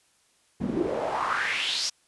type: noise with band-pass filter sweep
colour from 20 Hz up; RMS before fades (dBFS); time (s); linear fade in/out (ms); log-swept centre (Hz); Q
pink; -28; 0.6-1.9; 10; 210 to 5700; 4.2
effects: white hiss -65 dBFS RMS until 2.07 s + resampled to 24000 Hz